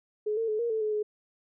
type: tone with pitch steps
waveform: sine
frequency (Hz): 424 / 453.1 / 429.1 / 470.3 / 440.5 / 427.6 / 422.5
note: G#4 / A#4 / A4 / A#4 / A4 / A4 / G#4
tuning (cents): +36 / -49 / -43 / +15 / +2 / -49 / +30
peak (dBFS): -26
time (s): 0.26-1.03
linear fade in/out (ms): 10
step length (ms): 110
effects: none